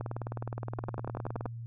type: two click trains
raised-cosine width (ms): 1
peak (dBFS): -21 / -23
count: 8 / 29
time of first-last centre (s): 0.79-1.457 / 0.01-1.461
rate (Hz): 10.5 / 19.3
effects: added 116 Hz sine -38 dBFS peak until 1.66 s